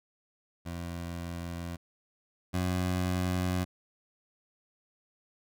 20% pulse tone pair in turn, 85.9 / 91.01 Hz, F2 / F#2, -28 / -28 cents, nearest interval minor second, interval 100 cents, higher second, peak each -31 / -23 dBFS, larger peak second, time 0.65-1.77 / 2.53-3.65 s, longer neither, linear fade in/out 20 ms, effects none

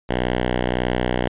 5% pulse tone, 61.74 Hz, B1, in tune, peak -8 dBFS, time 0.09-1.28 s, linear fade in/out 5 ms, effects resampled to 8000 Hz

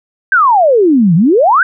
sine exponential two-way sweep, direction down then up, 1614 to 155.56 to 1614 Hz, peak -5 dBFS, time 0.32-1.63 s, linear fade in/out 2 ms, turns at 1.15 s, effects none

